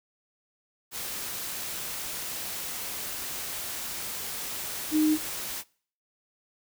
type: tone in noise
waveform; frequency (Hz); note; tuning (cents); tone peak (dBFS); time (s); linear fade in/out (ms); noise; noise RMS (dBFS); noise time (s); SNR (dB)
sine; 308.1; D#4; -17; -20; 4.91-5.18; 50; white; -35; 0.91-5.64; +12
effects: noise-tail reverb RT60 0.5 s tail -24 dB re dry